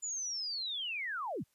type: linear sweep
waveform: sine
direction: down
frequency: 7090 to 71.8 Hz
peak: -35 dBFS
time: 0.02-1.44 s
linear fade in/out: 20 ms
effects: white hiss -75 dBFS RMS until 1.54 s + resampled to 32000 Hz